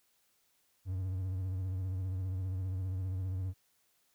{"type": "tone with vibrato", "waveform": "triangle", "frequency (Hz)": 93.4, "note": "F#2", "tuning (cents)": 17, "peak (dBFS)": -31, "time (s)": [0.85, 3.54], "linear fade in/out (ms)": 50, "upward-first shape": "triangle", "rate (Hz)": 15, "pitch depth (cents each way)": 64, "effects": ["white hiss -73 dBFS RMS until 4.14 s"]}